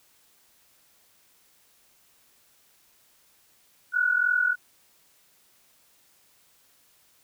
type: tone pair together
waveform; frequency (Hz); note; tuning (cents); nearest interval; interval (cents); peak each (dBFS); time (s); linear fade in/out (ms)
sine; 1438 / 1481; F#6 / F#6; -50 / +1; minor second; 51; -25 / -22; 3.92-4.56; 50
effects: white hiss -62 dBFS RMS until 7.23 s